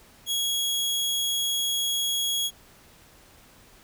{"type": "tone", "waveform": "sawtooth", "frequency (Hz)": 3322, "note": "G#7", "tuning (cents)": 0, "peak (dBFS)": -21, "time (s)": [0.26, 2.51], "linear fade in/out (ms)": 50, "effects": ["pink hiss -54 dBFS RMS until 3.83 s"]}